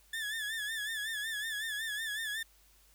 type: tone with vibrato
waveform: 30% pulse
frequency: 1740 Hz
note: A6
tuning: 20 cents flat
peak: -32 dBFS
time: 0.13-2.43 s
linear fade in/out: 5 ms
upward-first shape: sine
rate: 5.4 Hz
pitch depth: 80 cents each way
effects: added 50 Hz sine -65 dBFS peak until 2.94 s + white hiss -65 dBFS RMS until 2.94 s